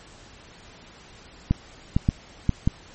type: clicks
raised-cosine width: 5 ms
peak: -6 dBFS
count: 5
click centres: 1.51 / 1.965 / 2.089 / 2.493 / 2.675 s
effects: pink hiss -48 dBFS RMS until 2.94 s + MP3 32 kbps